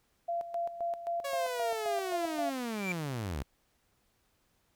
sine tone with tremolo, 685 Hz, F5, 34 cents flat, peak -30 dBFS, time 0.28-2.5 s, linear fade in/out 10 ms, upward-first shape square, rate 3.8 Hz, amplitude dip 70%
sawtooth linear sweep, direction down, 563 to 60 Hz, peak -30 dBFS, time 1.24-3.43 s, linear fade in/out 10 ms
triangle tone with exponential growth, 2349 Hz, D7, in tune, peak -28 dBFS, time 2.61-2.92 s, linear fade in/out 1 ms, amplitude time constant 66 ms
effects pink hiss -73 dBFS RMS until 4.75 s

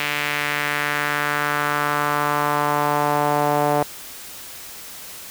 sawtooth tone with band-pass filter sweep, 146.83 Hz, D3, in tune, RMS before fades -21 dBFS, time 0-3.83 s, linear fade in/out 0 ms, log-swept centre 2400 to 700 Hz, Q 2, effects white hiss -37 dBFS RMS until 5.3 s

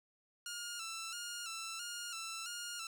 10% pulse tone with vibrato, 1376 Hz, F6, 26 cents flat, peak -33 dBFS, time 0.46-2.87 s, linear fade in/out 2 ms, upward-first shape square, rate 1.5 Hz, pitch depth 55 cents each way, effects none

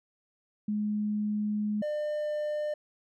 sine / triangle tone pair in turn, 210 / 600.2 Hz, G#3 / D5, +19 / +38 cents, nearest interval octave + tritone, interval 1819 cents, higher second, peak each -27 dBFS, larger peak neither, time 0.68-1.82 / 1.82-2.74 s, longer first, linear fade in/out 5 ms, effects none

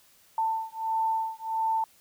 sine beating tone pair, 891 / 892.5 Hz, A5 / A5, +22 / +24 cents, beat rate 1.5 Hz, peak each -29 dBFS, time 0.38-1.84 s, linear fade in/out 2 ms, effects white hiss -60 dBFS RMS until 2 s

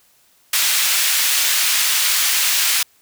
pink high-pass noise, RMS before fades -17 dBFS, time 0.53-2.83 s, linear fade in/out 5 ms, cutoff 2300 Hz, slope 12 dB/octave, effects white hiss -56 dBFS RMS until 3.01 s

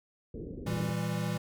white low-pass noise, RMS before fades -41 dBFS, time 0.34-0.91 s, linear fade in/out 5 ms, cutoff 450 Hz, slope 48 dB/octave
square chord, E diminished, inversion second, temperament equal with one note detuned, 116.54 / 164.81 / 199.42 Hz, Bb2 / E3 / G3, 0 / 0 / +30 cents, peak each -36 / -34 / -37 dBFS, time 0.66-1.38 s, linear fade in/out 10 ms
effects none

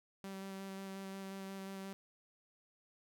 sawtooth tone with vibrato, 193.6 Hz, G3, 21 cents flat, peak -40 dBFS, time 0.24-1.93 s, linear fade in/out 0 ms, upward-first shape square, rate 5.6 Hz, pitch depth 9 cents each way, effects none

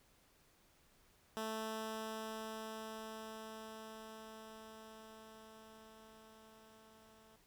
10% pulse tone with level ramp, 220 Hz, A3, in tune, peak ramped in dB -31 to -55 dBFS, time 1.37-7.36 s, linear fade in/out 0 ms, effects pink hiss -70 dBFS RMS until 7.46 s

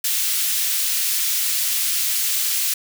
white high-pass noise, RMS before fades -21 dBFS, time 0.04-2.74 s, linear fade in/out 5 ms, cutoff 2500 Hz, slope 12 dB/octave, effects none

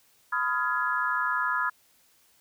sine chord, F half-diminished seventh, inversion second, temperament just, 1005.8 / 1257.2 / 1396.9 / 1676.3 Hz, Cb6 / Eb6 / F6 / Ab6, +31 / +18 / 0 / +16 cents, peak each -30 dBFS, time 0.32-1.7 s, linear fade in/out 10 ms, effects white hiss -63 dBFS RMS until 2.4 s

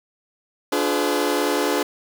sawtooth chord, D diminished seventh, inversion none, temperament just, 293.7 / 352.4 / 422.9 / 507.5 Hz, D4 / F4 / Ab4 / Cb5, 0 / +16 / +31 / +47 cents, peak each -20 / -22 / -20 / -22 dBFS, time 0.72-1.83 s, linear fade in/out 5 ms, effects 7-bit

